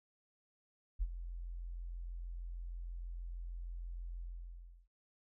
sine tone with ADSR envelope, 43.17 Hz, F1, 19 cents flat, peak -29 dBFS, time 0.99-4.88 s, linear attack 30 ms, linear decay 44 ms, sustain -12 dB, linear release 670 ms, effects none

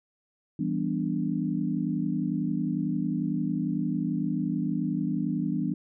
sine chord, E minor seventh, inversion none, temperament equal, 164.81 / 196 / 246.9 / 293.7 Hz, E3 / G3 / B3 / D4, 0 / 0 / 0 / 0 cents, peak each -31 dBFS, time 0.59-5.74 s, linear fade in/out 5 ms, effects none

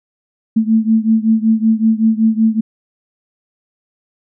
sine beating tone pair, 220 / 225.3 Hz, A3 / A3, 0 / +41 cents, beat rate 5.3 Hz, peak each -12 / -14 dBFS, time 0.56-2.61 s, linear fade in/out 10 ms, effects none

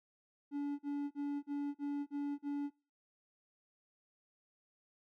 triangle tone bursts, 286.5 Hz, D4, 43 cents flat, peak -33 dBFS, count 7, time 0.51-2.704 s, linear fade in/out 50 ms, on 280 ms, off 39 ms, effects noise-tail reverb RT60 0.3 s tail -22 dB re dry

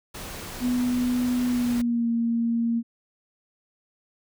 pink noise, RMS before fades -37 dBFS, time 0.14-1.82 s, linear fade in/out 10 ms
sine tone with pitch glide, 247.4 to 232.2 Hz, B3 to A#3, +3 to -7 cents, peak -21 dBFS, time 0.6-2.83 s, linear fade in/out 50 ms, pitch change -110 cents, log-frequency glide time 1.46-2.09 s
effects none

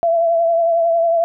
sine tone with vibrato, 671 Hz, E5, 31 cents sharp, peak -12 dBFS, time 0.03-1.24 s, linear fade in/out 0 ms, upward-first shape triangle, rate 11 Hz, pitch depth 40 cents each way, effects none

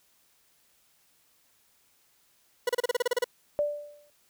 40% pulse tone bursts, 488.9 Hz, B4, 18 cents flat, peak -22 dBFS, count 11, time 2.67-3.243 s, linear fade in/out 5 ms, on 23 ms, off 32 ms
sine tone with exponential decay, 587.3 Hz, D5, in tune, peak -21 dBFS, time 3.59-4.1 s, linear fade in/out 0 ms, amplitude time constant 110 ms
effects white hiss -66 dBFS RMS until 4.29 s

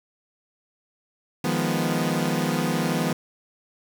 sawtooth chord, F half-diminished seventh, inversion third, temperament equal, 155.56 / 174.61 / 207.7 / 246.9 Hz, Eb3 / F3 / Ab3 / Cb4, 0 / 0 / 0 / 0 cents, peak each -24 / -23 / -26 / -23 dBFS, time 1.44-3.13 s, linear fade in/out 5 ms, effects 7-bit

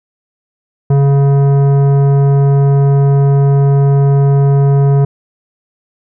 sine tone with tanh clipping, 139.6 Hz, C#3, 13 cents sharp, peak -8 dBFS, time 0.9-5.05 s, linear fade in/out 5 ms, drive 13 dB, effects none

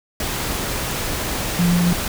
sine tone in noise, 174.61 Hz, F3, in tune, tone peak -14 dBFS, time 1.59-1.93 s, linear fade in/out 2 ms, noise pink, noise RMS -24 dBFS, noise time 0.2-2.08 s, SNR +7 dB, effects none

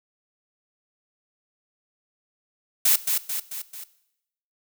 blue noise with echo, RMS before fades -18 dBFS, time 2.85-2.96 s, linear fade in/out 5 ms, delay 220 ms, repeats 4, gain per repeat -5 dB, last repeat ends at 3.84 s, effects noise-tail reverb RT60 0.8 s tail -17 dB re dry

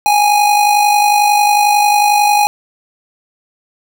square tone with amplitude modulation, 828 Hz, G#5, 5 cents flat, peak -7 dBFS, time 0.06-2.47 s, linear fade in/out 0 ms, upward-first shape sine, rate 51.1 Hz, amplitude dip 45%, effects none

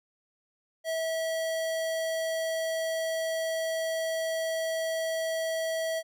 square tone, 649 Hz, E5, 27 cents flat, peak -29 dBFS, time 0.84-6.03 s, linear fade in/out 50 ms, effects none

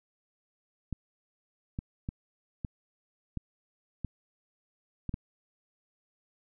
clicks, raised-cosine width 5 ms, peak -21 dBFS, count 8, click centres 0.927 / 1.789 / 2.089 / 2.648 / 3.373 / 4.047 / 5.093 / 5.141 s, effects none

